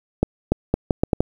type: accelerating click train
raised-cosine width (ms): 2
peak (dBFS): -3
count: 7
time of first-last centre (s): 0.23-1.205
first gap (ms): 290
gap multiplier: 0.76
effects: 7-bit